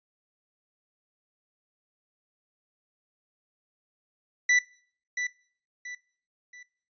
45% pulse tone with echo, 1975.5 Hz, B6, in tune, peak -19 dBFS, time 4.49-4.59 s, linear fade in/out 5 ms, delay 680 ms, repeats 3, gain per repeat -9 dB, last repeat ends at 6.63 s, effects noise-tail reverb RT60 0.5 s tail -20 dB re dry + resampled to 16000 Hz

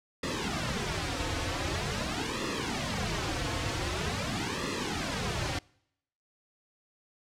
pink noise with flanger, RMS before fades -32 dBFS, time 0.23-5.59 s, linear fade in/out 5 ms, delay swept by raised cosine 1.3 to 5.1 ms, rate 0.45 Hz, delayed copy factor -0.95, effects noise-tail reverb RT60 0.8 s tail -26 dB re dry + low-pass 6000 Hz 12 dB/octave

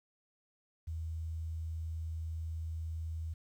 sine tone with quantisation, 80.9 Hz, E2, 32 cents flat, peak -36 dBFS, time 0.87-3.34 s, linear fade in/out 10 ms, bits 11, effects none

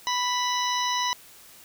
harmonic tone with a mistuned harmonic, 987.8 Hz, B5, in tune, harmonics 1 / 2 / 3 / 4 / 5 / 6, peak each -26 / -32 / -33 / -32 / -35 / -34 dBFS, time 0.07-1.13 s, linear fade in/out 0 ms, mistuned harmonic 5, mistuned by +94 cents, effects white hiss -50 dBFS RMS until 1.64 s

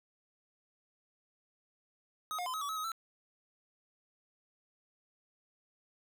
square tone with pitch steps, 1260 / 715 / 1023 / 1273 / 1142 / 1286 / 1261 / 1333 Hz, D#6 / F5 / C6 / D#6 / D6 / E6 / D#6 / E6, +21 / +41 / -39 / +39 / -49 / -43 / +23 / +19 cents, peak -36 dBFS, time 2.31-2.918 s, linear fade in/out 0 ms, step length 76 ms, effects none

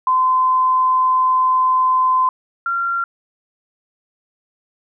sine tone pair in turn, 1028 / 1377.5 Hz, C6 / F6, -31 / -24 cents, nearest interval perfect fourth, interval 507 cents, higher second, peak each -12 / -17 dBFS, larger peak first, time 0.07-2.29 / 2.66-3.04 s, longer first, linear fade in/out 2 ms, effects none

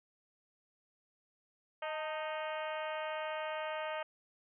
harmonic tone with a mistuned harmonic, 311.1 Hz, D#4, in tune, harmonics 2 / 3 / 4 / 5 / 6 / 7 / 8 / 9 / 10, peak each -39 / -43 / -45 / -47 / -49 / -50 / -51 / -52 / -53 dBFS, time 1.82-4.03 s, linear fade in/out 5 ms, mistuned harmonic 3, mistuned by -49 cents, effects none

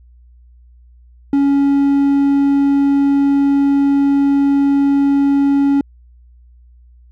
triangle tone, 279.6 Hz, C#4, 15 cents sharp, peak -8 dBFS, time 1.33-5.81 s, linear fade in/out 2 ms, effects added 60 Hz sine -42 dBFS peak until 7.11 s

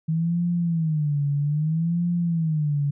sine tone with vibrato, 157.6 Hz, D#3, 23 cents sharp, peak -20 dBFS, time 0.08-2.91 s, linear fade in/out 10 ms, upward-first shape sine, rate 0.62 Hz, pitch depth 170 cents each way, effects none

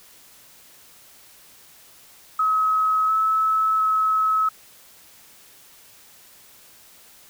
sine tone with pitch steps, 1279 / 1299 / 1289 Hz, D#6 / E6 / E6, +47 / -26 / -39 cents, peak -17 dBFS, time 2.39-4.49 s, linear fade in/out 5 ms, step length 700 ms, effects white hiss -50 dBFS RMS until 7.29 s

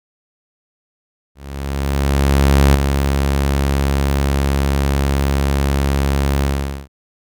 sawtooth tone with ADSR envelope, 69.3 Hz, C#2, in tune, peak -4 dBFS, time 1.35-6.88 s, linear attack 1400 ms, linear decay 7 ms, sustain -6 dB, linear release 440 ms, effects none

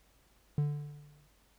triangle tone with exponential decay, 146.83 Hz, D3, in tune, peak -23 dBFS, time 0.58-1.27 s, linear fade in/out 2 ms, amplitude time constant 150 ms, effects added 50 Hz sine -68 dBFS peak until 1.58 s + pink hiss -68 dBFS RMS until 1.58 s

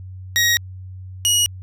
20% pulse tone pair in turn, 1890 / 2901 Hz, A#6 / F#7, +23 / -35 cents, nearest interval perfect fifth, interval 742 cents, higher second, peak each -9 dBFS, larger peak neither, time 0.36-0.57 / 1.25-1.46 s, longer neither, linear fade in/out 0 ms, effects added 93 Hz sine -32 dBFS peak until 1.62 s

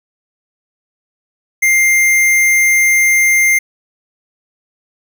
square tone, 2100 Hz, C7, 6 cents sharp, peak -9 dBFS, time 1.62-3.59 s, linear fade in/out 10 ms, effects none

